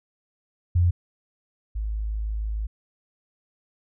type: tone pair in turn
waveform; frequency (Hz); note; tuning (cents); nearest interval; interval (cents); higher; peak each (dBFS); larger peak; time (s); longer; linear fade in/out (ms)
sine; 87.6 / 53.23; F2 / G#1; +6 / +43; major sixth; 863; first; -16 / -25; first; 0.75-0.91 / 1.75-2.67; second; 10
effects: none